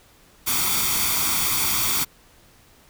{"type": "noise with comb filter", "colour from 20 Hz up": "white", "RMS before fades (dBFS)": -22, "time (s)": [0.46, 2.05], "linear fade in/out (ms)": 20, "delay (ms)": 0.87, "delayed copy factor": 0.65, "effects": ["pink hiss -54 dBFS RMS until 2.89 s"]}